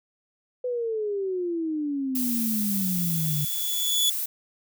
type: exponential sweep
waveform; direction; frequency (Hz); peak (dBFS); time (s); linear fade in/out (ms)
sine; down; 505 to 144.7; -25; 0.64-3.45; 5
type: noise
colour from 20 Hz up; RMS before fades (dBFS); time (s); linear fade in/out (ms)
violet; -29; 2.15-4.26; 5
type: tone with exponential growth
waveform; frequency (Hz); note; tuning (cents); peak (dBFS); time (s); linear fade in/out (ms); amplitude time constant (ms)
sawtooth; 3429; A7; -45; -16; 2.67-4.1; 5; 310
effects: none